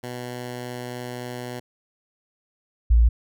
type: tone pair in turn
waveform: 10% pulse / sine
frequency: 123.47 / 57.72 Hz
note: B2 / A#1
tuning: 0 / -16 cents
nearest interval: octave + minor second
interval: 1316 cents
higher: first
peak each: -23 / -12 dBFS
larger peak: second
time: 0.03-1.6 / 2.9-3.09 s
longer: first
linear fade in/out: 10 ms
effects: none